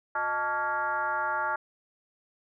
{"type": "tone with frequency modulation", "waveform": "sine", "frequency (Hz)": 1137, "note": "C#6", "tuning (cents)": 44, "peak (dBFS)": -26, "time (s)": [0.15, 1.56], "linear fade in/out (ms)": 5, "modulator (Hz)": 259, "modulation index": 1.7, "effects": []}